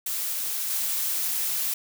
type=noise with level steps; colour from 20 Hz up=blue; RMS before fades=-29 / -27 dBFS; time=0.06-1.74 s; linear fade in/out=5 ms; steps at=0.7 s; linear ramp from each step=5 ms; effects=none

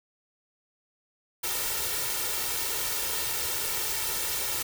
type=noise with comb filter; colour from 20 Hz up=white; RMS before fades=-30 dBFS; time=1.43-4.63 s; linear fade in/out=10 ms; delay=2.2 ms; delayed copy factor=+0.65; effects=none

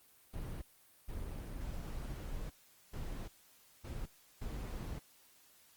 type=noise bursts at uneven times; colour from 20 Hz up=brown; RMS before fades=-42 dBFS; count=5; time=0.33-0.62 / 1.08-2.5 / 2.93-3.28 / 3.84-4.06 / 4.41-4.99 s; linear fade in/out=10 ms; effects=white hiss -65 dBFS RMS until 5.76 s + Opus 32 kbps

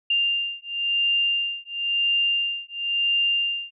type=beating tone pair; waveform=sine; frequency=2794 / 2794.97 Hz; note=F7 / F7; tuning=0 / +1 cents; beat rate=0.97 Hz; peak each=-24 dBFS; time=0.1-3.71 s; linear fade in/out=5 ms; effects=none

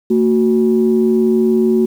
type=tone pair together; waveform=sine; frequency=226.6 / 370 Hz; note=A#3 / F#4; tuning=-49 / 0 cents; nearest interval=minor sixth; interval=849 cents; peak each=-12 dBFS; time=0.1-1.86 s; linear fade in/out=10 ms; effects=tanh soft clip ceiling -3 dBFS + 7-bit

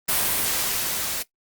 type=noise with level ramp; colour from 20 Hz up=white; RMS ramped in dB=-21 to -28 dBFS; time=0.08-1.23 s; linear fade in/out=10 ms; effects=noise-tail reverb RT60 0.1 s tail -18 dB re dry + Opus 32 kbps

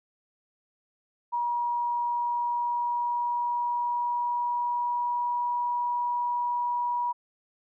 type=tone with pitch glide; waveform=sine; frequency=957 to 966.4 Hz; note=A#5 to B5; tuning=+45 to -38 cents; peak=-25 dBFS; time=1.32-7.13 s; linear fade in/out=20 ms; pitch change=+17 cents; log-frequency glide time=2-5.49 s; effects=none

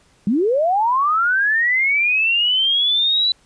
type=linear sweep; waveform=sine; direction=up; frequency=185 to 3991 Hz; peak=-14 dBFS; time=0.27-3.32 s; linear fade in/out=2 ms; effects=pink hiss -56 dBFS RMS until 3.45 s + resampled to 22050 Hz

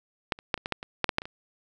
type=clicks; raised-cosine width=0.3 ms; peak=-9 / -28 / -7 / -24 / -15 / -10 / -21 / -6 / -7 / -7 / -22 / -23 dBFS; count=12; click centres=0.322 / 0.389 / 0.542 / 0.577 / 0.659 / 0.723 / 0.829 / 1.043 / 1.092 / 1.184 / 1.219 / 1.255 s; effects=none

